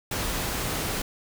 pink noise, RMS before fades -29 dBFS, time 0.11-1.02 s, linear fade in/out 5 ms, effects none

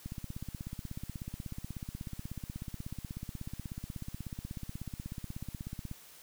click train, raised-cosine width 5 ms, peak -27 dBFS, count 97, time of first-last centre 0.06-5.914 s, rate 16.4 Hz, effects white hiss -55 dBFS RMS until 6.22 s

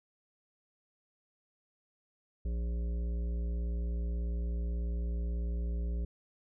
harmonic tone, 58.27 Hz, A#1, in tune, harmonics 1 / 3 / 5 / 7 / 9 / 10, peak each -31 / -44 / -53 / -51 / -57 / -60 dBFS, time 2.45-6.05 s, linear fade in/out 5 ms, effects none

